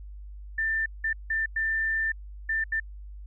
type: tone bursts at uneven times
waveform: sine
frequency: 1784 Hz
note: A6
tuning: 23 cents sharp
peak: -24 dBFS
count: 6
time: 0.58-0.86 / 1.04-1.13 / 1.3-1.46 / 1.56-2.12 / 2.49-2.64 / 2.72-2.8 s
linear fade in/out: 5 ms
effects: added 50 Hz sine -39 dBFS peak until 3.26 s